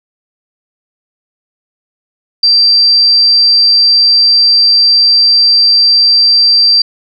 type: tone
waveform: sine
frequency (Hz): 4699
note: D8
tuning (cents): 0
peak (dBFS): -4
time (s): 2.43-6.82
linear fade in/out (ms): 5
effects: none